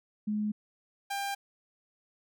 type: tone pair in turn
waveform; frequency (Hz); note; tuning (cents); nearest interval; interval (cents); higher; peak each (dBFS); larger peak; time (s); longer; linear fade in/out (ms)
sine / sawtooth; 211 / 796.6; G#3 / G5; +28 / +28; octave + major seventh; 2300; second; -28 / -28; neither; 0.27-0.52 / 1.1-1.35; neither; 10
effects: none